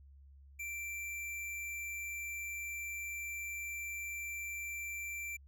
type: tone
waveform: square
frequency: 2349 Hz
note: D7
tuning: in tune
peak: -40 dBFS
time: 0.59-5.37 s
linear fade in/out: 10 ms
effects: added 69 Hz sine -55 dBFS peak until 5.47 s